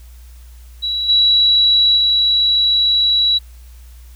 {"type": "tone with level steps", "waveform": "sine", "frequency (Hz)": 3911, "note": "B7", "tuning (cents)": -18, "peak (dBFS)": [-17, -9, -11], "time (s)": [0.82, 3.39], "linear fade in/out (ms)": 20, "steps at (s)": [1.08, 1.96], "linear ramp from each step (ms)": 20, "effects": ["added 60 Hz sine -36 dBFS peak until 4.15 s", "white hiss -51 dBFS RMS until 4.15 s"]}